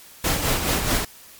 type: noise with tremolo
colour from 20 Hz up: pink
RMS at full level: -20 dBFS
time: 0.24-1.05 s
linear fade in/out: 5 ms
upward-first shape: sine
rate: 4.7 Hz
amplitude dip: 50%
effects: white hiss -46 dBFS RMS until 1.39 s + MP3 96 kbps